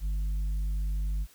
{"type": "tone with tanh clipping", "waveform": "sine", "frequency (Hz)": 50, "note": "G1", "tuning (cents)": 35, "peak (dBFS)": -28, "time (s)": [0, 1.27], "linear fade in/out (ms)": 50, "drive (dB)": 5, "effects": ["white hiss -58 dBFS RMS until 1.34 s"]}